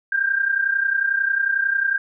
sine tone pair together, 1568 / 1599.1 Hz, G6 / G6, 0 / +34 cents, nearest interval unison, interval 34 cents, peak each -23 / -19 dBFS, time 0.12-1.98 s, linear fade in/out 5 ms, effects none

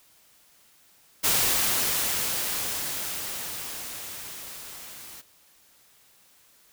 white noise with level ramp, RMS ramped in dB -22 to -44 dBFS, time 1.23-5.22 s, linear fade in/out 20 ms, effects white hiss -59 dBFS RMS until 6.72 s

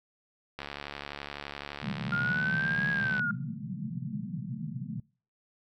click train, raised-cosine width 0.3 ms, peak -21 dBFS, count 188, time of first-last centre 0.59-3.194 s, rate 71.8 Hz
pink band-pass noise, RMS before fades -36 dBFS, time 1.82-5 s, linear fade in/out 5 ms, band 120 to 230 Hz, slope 96 dB/octave
sine linear two-way sweep, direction up then down, 1400 to 1661.2 to 1400 Hz, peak -27 dBFS, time 2.12-3.31 s, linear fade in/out 2 ms, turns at 2.89 s
effects noise-tail reverb RT60 0.4 s tail -24 dB re dry

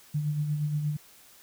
sine tone with tremolo, 149.2 Hz, D3, 28 cents sharp, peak -24 dBFS, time 0.14-0.97 s, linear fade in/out 10 ms, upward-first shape sine, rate 8.5 Hz, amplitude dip 45%, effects white hiss -55 dBFS RMS until 1.42 s

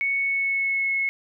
sine tone with pitch glide, 2217 to 2184 Hz, C#7 to C#7, 0 to -26 cents, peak -21 dBFS, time 0.01-1.09 s, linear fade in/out 0 ms, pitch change -26 cents, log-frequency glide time 0.17-0.91 s, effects none

